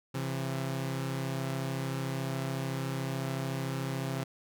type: tone pair together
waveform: sawtooth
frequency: 133.86 / 167.6 Hz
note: C3 / E3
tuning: +40 / +29 cents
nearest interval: major third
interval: 389 cents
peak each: -29 / -34 dBFS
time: 0.14-4.24 s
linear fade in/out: 10 ms
effects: none